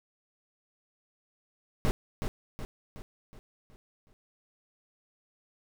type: noise with echo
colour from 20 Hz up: brown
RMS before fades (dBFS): -25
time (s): 1.85-1.91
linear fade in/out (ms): 0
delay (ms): 370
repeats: 6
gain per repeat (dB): -6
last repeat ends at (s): 4.13
effects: none